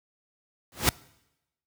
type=noise with exponential growth; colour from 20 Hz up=pink; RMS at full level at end=-17 dBFS; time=0.72-0.89 s; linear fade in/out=1 ms; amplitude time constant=35 ms; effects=noise-tail reverb RT60 0.9 s tail -23 dB re dry + high-pass 60 Hz 12 dB/octave